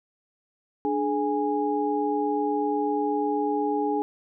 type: tone cluster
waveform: sine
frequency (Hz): 294 / 422.2 / 826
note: D4 / G#4 / G#5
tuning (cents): +2 / +29 / -10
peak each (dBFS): -27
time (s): 0.85-4.02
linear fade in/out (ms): 0
effects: none